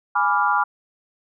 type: chord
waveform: sine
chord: G# diminished seventh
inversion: none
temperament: equal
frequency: 830.6 / 987.8 / 1174.7 / 1396.9 Hz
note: G#5 / B5 / D6 / F6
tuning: 0 / 0 / 0 / 0 cents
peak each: -22 dBFS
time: 0.15-0.64 s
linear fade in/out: 10 ms
effects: none